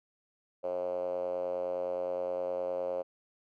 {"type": "tone with band-pass filter", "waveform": "5% pulse", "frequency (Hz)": 89.7, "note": "F2", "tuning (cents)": 47, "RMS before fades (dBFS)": -34, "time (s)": [0.63, 3.03], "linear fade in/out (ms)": 20, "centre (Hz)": 550, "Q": 8.1, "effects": []}